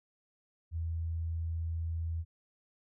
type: tone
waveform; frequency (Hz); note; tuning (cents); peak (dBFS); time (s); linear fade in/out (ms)
sine; 82.41; E2; 0; -32; 0.71-2.25; 50
effects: none